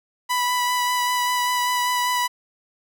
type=tone with vibrato; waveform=sawtooth; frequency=988 Hz; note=B5; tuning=in tune; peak=-16 dBFS; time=0.29-2.28 s; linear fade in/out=20 ms; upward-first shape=sine; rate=5.1 Hz; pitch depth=13 cents each way; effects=none